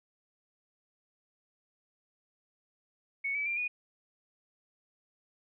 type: tone with pitch steps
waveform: sine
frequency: 2217 / 2295 / 2376 / 2460 Hz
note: C#7 / D7 / D7 / D#7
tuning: 0 / -40 / +20 / -20 cents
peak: -30 dBFS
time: 3.24-3.68 s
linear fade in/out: 10 ms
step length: 110 ms
effects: none